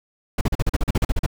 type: noise bursts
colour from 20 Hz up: brown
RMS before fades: -18 dBFS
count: 13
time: 0.38-1.263 s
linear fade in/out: 5 ms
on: 31 ms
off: 40 ms
effects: none